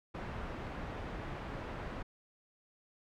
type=low-pass noise; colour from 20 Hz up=pink; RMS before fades=-42 dBFS; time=0.14-2.03 s; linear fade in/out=10 ms; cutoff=1800 Hz; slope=12 dB/octave; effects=none